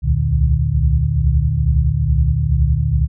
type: tone cluster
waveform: sine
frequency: 66.3 / 68.6 / 78.2 / 116.6 / 149.3 Hz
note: C2 / C#2 / D#2 / A#2 / D3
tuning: +23 / -17 / +9 / +1 / +29 cents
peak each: -19 dBFS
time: 0.02-3.08 s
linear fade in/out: 50 ms
effects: none